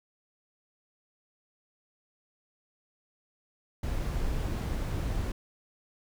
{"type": "noise", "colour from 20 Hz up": "brown", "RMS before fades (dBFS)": -31, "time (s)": [3.83, 5.32], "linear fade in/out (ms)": 5, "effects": []}